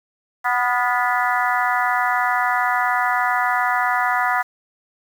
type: harmonic tone with a mistuned harmonic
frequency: 246.9 Hz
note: B3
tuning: in tune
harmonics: 3 / 4 / 5 / 6 / 7 / 8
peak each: -22 / -23 / -24 / -25 / -25 / -26 dBFS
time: 0.44-4.43 s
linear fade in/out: 20 ms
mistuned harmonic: 6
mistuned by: -51 cents
effects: 7-bit